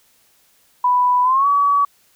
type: tone with pitch glide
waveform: sine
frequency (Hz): 990 to 1137.2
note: B5 to C#6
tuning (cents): +4 to +44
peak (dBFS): -12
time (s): 0.84-1.85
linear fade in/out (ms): 5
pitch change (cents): +240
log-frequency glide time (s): 1.23-1.47
effects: white hiss -57 dBFS RMS until 2.15 s